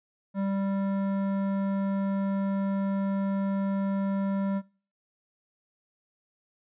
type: tone with hard clipping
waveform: sine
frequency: 196 Hz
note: G3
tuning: in tune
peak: -28 dBFS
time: 0.34-4.62 s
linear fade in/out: 50 ms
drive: 13 dB
effects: noise-tail reverb RT60 0.4 s tail -22 dB re dry + resampled to 8000 Hz